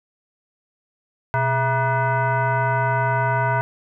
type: tone with frequency modulation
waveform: sine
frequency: 415.3 Hz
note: G#4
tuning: in tune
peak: -17 dBFS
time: 1.34-3.61 s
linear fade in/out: 0 ms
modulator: 539 Hz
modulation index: 2.1
effects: none